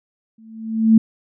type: tone with exponential growth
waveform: sine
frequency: 222.4 Hz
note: A3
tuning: 19 cents sharp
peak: -5 dBFS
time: 0.38-0.98 s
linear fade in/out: 5 ms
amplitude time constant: 130 ms
effects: none